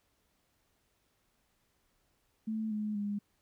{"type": "tone with pitch steps", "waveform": "sine", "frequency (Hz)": [219.3, 211.8, 204.6], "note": ["A3", "G#3", "G#3"], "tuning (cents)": [-6, 34, -26], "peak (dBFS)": -32, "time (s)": [2.47, 3.19], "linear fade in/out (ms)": 10, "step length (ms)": 240, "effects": ["pink hiss -75 dBFS RMS until 3.41 s"]}